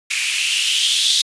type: noise with band-pass filter sweep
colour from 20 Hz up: violet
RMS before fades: -18 dBFS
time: 0.1-1.22 s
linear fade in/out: 10 ms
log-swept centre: 2300 to 3700 Hz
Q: 5.6
effects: resampled to 22050 Hz